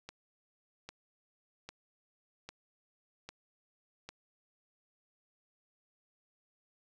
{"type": "click train", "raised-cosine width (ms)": 0.2, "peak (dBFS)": -27, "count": 6, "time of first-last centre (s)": [0.09, 4.09], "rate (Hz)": 1.25, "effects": []}